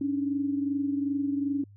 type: tone pair together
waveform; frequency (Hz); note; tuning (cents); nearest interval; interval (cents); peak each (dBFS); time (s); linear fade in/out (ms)
sine; 279.5 / 302.1; C#4 / D4; +14 / +49; minor second; 135; -26 / -34; 0.01-1.64; 5
effects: added 101 Hz sine -49 dBFS peak until 1.76 s